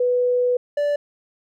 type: tone pair in turn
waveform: sine / triangle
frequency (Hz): 493.9 / 582.1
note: B4 / D5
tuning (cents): 0 / -15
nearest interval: minor third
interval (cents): 285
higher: second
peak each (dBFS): -16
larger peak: neither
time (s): 0-0.57 / 0.77-0.96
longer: first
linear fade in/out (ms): 5
effects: none